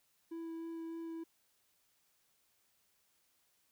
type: tone with vibrato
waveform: triangle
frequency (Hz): 329.6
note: E4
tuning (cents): 0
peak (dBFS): -39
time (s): 0.31-1.24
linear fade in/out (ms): 10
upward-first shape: sine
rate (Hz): 3.3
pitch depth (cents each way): 9
effects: white hiss -75 dBFS RMS until 3.71 s